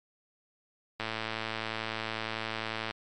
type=click train; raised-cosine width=0.3 ms; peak=-17 dBFS; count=213; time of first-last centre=1-2.91 s; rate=111 Hz; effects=MP3 64 kbps